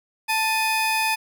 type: tone pair together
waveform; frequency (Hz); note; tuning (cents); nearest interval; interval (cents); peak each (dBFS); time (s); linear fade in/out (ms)
35% pulse; 882.7 / 2499; A5 / D#7; +5 / +7; octave + tritone; 1802; -21; 0.28-1.16; 20
effects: none